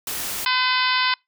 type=noise; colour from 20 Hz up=white; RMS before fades=-28 dBFS; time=0.07-0.45 s; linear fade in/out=2 ms
type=harmonic tone; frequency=508 Hz; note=B4; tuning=49 cents sharp; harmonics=2 / 3 / 4 / 5 / 6 / 7 / 8 / 9 / 10; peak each=-23 / -25 / -26 / -27 / -28 / -28 / -29 / -30 / -30 dBFS; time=0.46-1.14 s; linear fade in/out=2 ms
effects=noise-tail reverb RT60 0.2 s tail -26 dB re dry

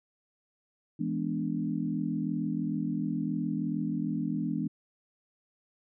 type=chord; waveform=sine; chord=E dominant seventh; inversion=none; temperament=equal; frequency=164.81 / 207.7 / 246.9 / 293.7 Hz; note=E3 / G#3 / B3 / D4; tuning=0 / 0 / 0 / 0 cents; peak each=-34 dBFS; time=0.99-4.68 s; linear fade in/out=10 ms; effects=none

